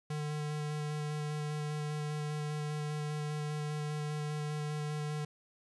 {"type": "tone with vibrato", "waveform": "square", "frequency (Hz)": 150, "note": "D3", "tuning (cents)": 37, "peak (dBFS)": -35, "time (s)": [0.1, 5.25], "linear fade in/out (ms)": 5, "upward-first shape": "square", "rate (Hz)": 5, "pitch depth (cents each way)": 9, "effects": ["resampled to 22050 Hz", "11-bit"]}